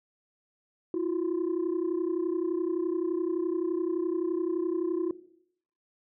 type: tone pair together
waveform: sine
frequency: 329.6 / 361.3 Hz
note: E4 / F#4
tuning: 0 / -41 cents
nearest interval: major second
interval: 159 cents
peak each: -28 dBFS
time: 0.94-5.11 s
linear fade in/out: 2 ms
effects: noise-tail reverb RT60 0.7 s tail -19 dB re dry + tanh soft clip ceiling -23 dBFS